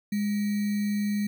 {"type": "tone with sample-and-hold", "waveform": "sine", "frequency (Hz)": 206, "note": "G#3", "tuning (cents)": -14, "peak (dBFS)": -24, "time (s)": [0.12, 1.27], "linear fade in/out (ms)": 5, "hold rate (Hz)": 2100, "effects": []}